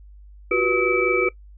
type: tone cluster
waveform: sine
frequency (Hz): 355.5 / 380.5 / 488.9 / 1277 / 2309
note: F4 / F#4 / B4 / D#6 / D7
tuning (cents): +31 / +48 / -18 / +45 / -30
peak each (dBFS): -24 / -23 / -23 / -27 / -22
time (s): 0.51-1.29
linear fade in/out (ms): 5
effects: noise-tail reverb RT60 0.1 s tail -20 dB re dry + added 50 Hz sine -42 dBFS peak until 1.57 s